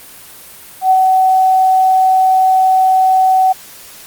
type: tone with ADSR envelope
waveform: sine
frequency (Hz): 754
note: F#5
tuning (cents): +32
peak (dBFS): -5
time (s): 0.81-3.53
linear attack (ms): 95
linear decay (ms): 55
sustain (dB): -2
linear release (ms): 14
effects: white hiss -36 dBFS RMS until 4.06 s + Opus 32 kbps